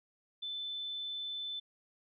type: tone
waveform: sine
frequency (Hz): 3520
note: A7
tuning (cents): 0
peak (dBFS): -37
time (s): 0.42-1.6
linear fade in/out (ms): 10
effects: none

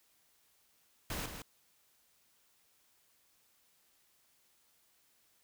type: noise with echo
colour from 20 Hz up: pink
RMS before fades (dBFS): -39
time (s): 1.1-1.26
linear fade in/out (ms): 2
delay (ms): 160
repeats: 1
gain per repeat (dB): -7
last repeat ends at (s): 1.42
effects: white hiss -71 dBFS RMS until 5.43 s

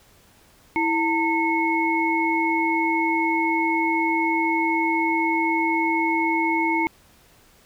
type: tone cluster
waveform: sine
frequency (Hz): 326.6 / 904 / 2186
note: E4 / A5 / C#7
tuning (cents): -16 / +47 / -25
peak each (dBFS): -23 / -23 / -24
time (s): 0.76-6.87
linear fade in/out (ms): 0
effects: pink hiss -55 dBFS RMS until 7.65 s

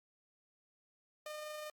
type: tone with amplitude modulation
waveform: sawtooth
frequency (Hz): 607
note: D#5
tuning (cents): -43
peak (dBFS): -38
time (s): 1.26-1.7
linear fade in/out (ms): 2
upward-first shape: sine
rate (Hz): 25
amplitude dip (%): 25
effects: Opus 48 kbps

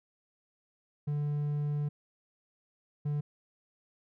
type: tone bursts at uneven times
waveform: triangle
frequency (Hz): 146.83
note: D3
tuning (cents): 0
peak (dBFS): -27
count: 2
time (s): 1.07-1.89 / 3.05-3.21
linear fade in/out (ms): 10
effects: none

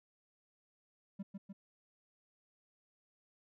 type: tone with echo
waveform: triangle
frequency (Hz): 196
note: G3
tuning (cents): 0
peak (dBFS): -37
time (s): 1.19-1.23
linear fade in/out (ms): 10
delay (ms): 150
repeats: 2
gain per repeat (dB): -3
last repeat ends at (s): 1.53
effects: none

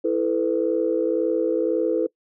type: chord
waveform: sine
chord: E suspended fourth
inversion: none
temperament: equal with one note detuned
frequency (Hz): 329.6 / 440 / 501.9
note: E4 / A4 / B4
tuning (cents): 0 / 0 / +28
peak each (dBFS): -23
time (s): 0.04-2.07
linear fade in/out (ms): 10
effects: noise-tail reverb RT60 0.1 s tail -23 dB re dry + tanh soft clip ceiling -9 dBFS

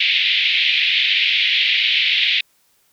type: band-pass noise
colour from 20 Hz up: white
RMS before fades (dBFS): -17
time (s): 0-2.41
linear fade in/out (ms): 5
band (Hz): 2100 to 3700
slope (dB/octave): 48
effects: white hiss -60 dBFS RMS until 2.92 s

